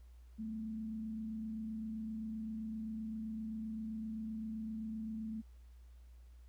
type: tone with frequency modulation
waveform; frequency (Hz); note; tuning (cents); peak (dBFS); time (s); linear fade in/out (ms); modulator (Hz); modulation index
sine; 220; A3; 0; -39; 0.38-5.42; 20; 27.7; 0.24
effects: added 60 Hz sine -54 dBFS peak until 6.48 s + pink hiss -75 dBFS RMS until 6.48 s